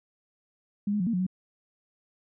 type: tone with pitch steps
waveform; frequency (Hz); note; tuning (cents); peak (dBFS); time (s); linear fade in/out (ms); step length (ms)
sine; 203.8 / 208.7 / 178.6 / 231 / 181 / 185.5; G#3 / G#3 / F3 / A#3 / F#3 / F#3; -32 / +9 / +39 / -16 / -38 / +5; -24; 0.87-1.266; 5; 66
effects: none

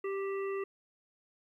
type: harmonic tone with a mistuned harmonic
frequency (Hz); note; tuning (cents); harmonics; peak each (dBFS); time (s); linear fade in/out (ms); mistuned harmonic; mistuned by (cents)
392; G4; 0; 1 / 3 / 5 / 7; -33 / -43 / -47 / -50; 0.04-0.64; 5; 7; -33
effects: 12-bit

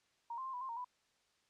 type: tone with pitch steps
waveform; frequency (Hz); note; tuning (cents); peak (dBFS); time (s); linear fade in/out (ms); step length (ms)
sine; 936 / 1049 / 1056 / 987 / 1055 / 927 / 992; A#5 / C6 / C6 / B5 / C6 / A#5 / B5; +7 / +4 / +16 / -1 / +14 / -10 / +7; -40; 0.3-0.846; 5; 78
effects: white hiss -75 dBFS RMS until 1.49 s + low-pass 6000 Hz 12 dB/octave

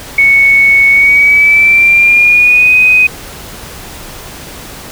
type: tone with pitch glide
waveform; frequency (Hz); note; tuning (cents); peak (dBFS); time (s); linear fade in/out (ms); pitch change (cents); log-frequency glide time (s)
sine; 2217 to 2503; C#7 to D#7; 0 to +10; -3; 0.18-3.07; 5; +210; 0.9-2.74
effects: pink hiss -28 dBFS RMS until 4.91 s

